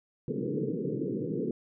white band-pass noise, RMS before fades -32 dBFS, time 0.28-1.51 s, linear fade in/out 2 ms, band 120 to 480 Hz, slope 96 dB/octave, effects none

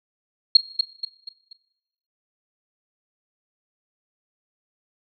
sine tone with echo, 4259 Hz, C8, 30 cents sharp, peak -6 dBFS, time 0.55-0.57 s, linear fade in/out 5 ms, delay 240 ms, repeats 4, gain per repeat -8 dB, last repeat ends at 1.53 s, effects noise-tail reverb RT60 0.9 s tail -18 dB re dry

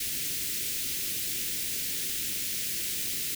white band-stop noise, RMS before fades -32 dBFS, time 0-3.35 s, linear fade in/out 5 ms, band 410 to 2000 Hz, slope 24 dB/octave, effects none

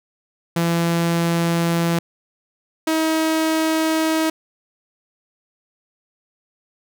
sawtooth tone pair in turn, 168.8 / 318.7 Hz, E3 / D#4, +41 / +42 cents, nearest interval major seventh, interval 1101 cents, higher second, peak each -13 dBFS, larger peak neither, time 0.56-1.99 / 2.87-4.3 s, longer neither, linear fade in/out 5 ms, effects none

